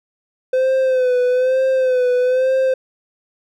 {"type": "tone with vibrato", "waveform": "triangle", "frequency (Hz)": 511, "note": "C5", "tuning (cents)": -41, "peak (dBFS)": -11, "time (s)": [0.53, 2.74], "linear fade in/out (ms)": 5, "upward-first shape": "sine", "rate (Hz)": 1.1, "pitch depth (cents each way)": 52, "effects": []}